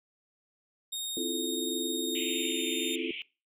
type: tone with pitch glide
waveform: sawtooth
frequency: 3711 to 3641 Hz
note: A#7 to A#7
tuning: -9 to -41 cents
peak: -30 dBFS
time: 0.92-2.96 s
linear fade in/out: 10 ms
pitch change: -32 cents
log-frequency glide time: 2.03-2.65 s
type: chord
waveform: sine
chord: F major seventh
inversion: second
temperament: just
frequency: 261.9 / 327.4 / 349.2 / 436.5 Hz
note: C4 / E4 / F4 / A4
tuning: +2 / -12 / 0 / -14 cents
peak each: -37 / -36 / -37 / -38 dBFS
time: 1.17-3.11 s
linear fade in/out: 2 ms
type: band-pass noise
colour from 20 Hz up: white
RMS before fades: -39 dBFS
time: 2.15-3.22 s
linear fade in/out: 0 ms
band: 2200 to 3200 Hz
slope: 96 dB/octave
effects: noise-tail reverb RT60 0.3 s tail -21 dB re dry